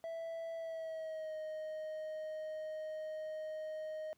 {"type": "tone with pitch glide", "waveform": "triangle", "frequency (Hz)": [659.3, 622.7], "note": ["E5", "D#5"], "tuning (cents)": [0, 1], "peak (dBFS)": -38, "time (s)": [0.04, 4.13], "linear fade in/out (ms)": 0, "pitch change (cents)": -99, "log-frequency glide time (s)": [0.56, 1.36], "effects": ["pink hiss -75 dBFS RMS until 4.17 s", "high-pass 80 Hz 12 dB/octave"]}